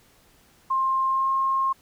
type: tone with pitch glide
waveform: sine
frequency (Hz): 1059 to 1070.1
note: C6 to C6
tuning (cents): +21 to +39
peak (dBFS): -20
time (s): 0.7-1.73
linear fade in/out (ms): 10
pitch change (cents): +18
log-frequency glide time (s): 1.07-1.29
effects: pink hiss -58 dBFS RMS until 1.81 s